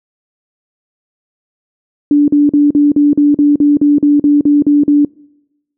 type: tone bursts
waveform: sine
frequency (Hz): 291.2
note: D4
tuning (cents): -15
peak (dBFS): -5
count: 14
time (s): 2.11-5.049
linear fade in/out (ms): 2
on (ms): 170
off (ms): 43
effects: noise-tail reverb RT60 1.0 s tail -26 dB re dry